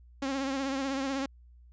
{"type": "tone with vibrato", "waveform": "sawtooth", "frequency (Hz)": 270.8, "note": "C#4", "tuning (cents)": -40, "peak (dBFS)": -26, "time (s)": [0.22, 1.26], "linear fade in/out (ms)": 5, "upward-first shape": "triangle", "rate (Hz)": 16, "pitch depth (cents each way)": 60, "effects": ["added 60 Hz sine -52 dBFS peak until 1.72 s", "resampled to 16000 Hz"]}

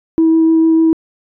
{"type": "tone with vibrato", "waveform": "sine", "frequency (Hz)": 324, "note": "E4", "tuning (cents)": -30, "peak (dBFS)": -6, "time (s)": [0.18, 0.93], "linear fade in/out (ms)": 0, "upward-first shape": "triangle", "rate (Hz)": 6.7, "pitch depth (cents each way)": 9, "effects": ["tanh soft clip ceiling -4 dBFS"]}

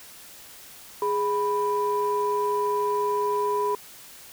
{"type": "tone pair together", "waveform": "sine", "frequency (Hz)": [414.4, 987.8], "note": ["G#4", "B5"], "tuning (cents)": [-4, 0], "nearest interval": "octave + minor third", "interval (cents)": 1504, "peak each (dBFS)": -24, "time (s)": [1.02, 3.75], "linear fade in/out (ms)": 2, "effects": ["tanh soft clip ceiling -15 dBFS", "white hiss -46 dBFS RMS until 4.32 s"]}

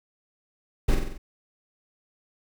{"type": "noise with echo", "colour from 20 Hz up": "brown", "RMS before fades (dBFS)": -18, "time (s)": [0.88, 0.95], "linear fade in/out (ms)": 10, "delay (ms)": 46, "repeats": 5, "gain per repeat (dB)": -4, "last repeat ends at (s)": 1.18, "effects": []}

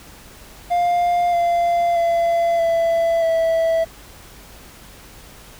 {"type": "tone with pitch steps", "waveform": "triangle", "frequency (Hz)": [702, 690.3, 678.9, 667.6, 656.5], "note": ["F5", "F5", "F5", "E5", "E5"], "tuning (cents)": [9, -20, -49, 22, -7], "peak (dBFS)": -13, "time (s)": [0.7, 3.85], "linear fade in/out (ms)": 20, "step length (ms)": 630, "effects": ["added 49 Hz sine -48 dBFS peak until 5.59 s", "pink hiss -43 dBFS RMS until 5.59 s"]}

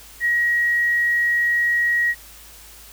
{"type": "tone", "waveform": "sine", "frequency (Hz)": 1900, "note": "A#6", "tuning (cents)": 33, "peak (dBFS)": -16, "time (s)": [0.2, 2.15], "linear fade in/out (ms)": 50, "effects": ["added 53 Hz sine -48 dBFS peak until 2.92 s", "white hiss -44 dBFS RMS until 2.92 s"]}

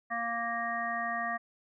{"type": "harmonic tone", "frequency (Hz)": 233.1, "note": "A#3", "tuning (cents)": 0, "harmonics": [1, 3, 5, 7, 8], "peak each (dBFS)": [-43, -35, -36, -44, -35], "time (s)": [0.1, 1.38], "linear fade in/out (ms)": 20, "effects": []}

